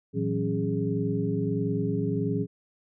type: tone cluster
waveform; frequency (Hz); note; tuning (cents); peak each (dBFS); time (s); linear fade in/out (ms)
sine; 113.9 / 163.8 / 185.3 / 274.2 / 413.2; A#2 / E3 / F#3 / C#4 / G#4; -40 / -11 / +3 / -19 / -9; -31; 0.13-2.47; 50
effects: none